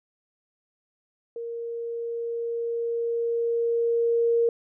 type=tone with level ramp; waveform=sine; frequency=466.2 Hz; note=A#4; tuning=in tune; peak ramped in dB=-31 to -18 dBFS; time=1.36-4.49 s; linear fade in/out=2 ms; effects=none